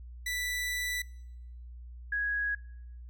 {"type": "tone pair in turn", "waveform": ["sawtooth", "sine"], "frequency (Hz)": [1975.5, 1660.1], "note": ["B6", "G#6"], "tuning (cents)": [0, -1], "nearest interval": "minor third", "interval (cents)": 301, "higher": "first", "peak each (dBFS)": -28, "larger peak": "neither", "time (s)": [[0.26, 1.02], [2.12, 2.55]], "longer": "first", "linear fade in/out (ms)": 5, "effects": ["noise-tail reverb RT60 0.9 s tail -25 dB re dry", "added 60 Hz sine -43 dBFS peak until 3.09 s"]}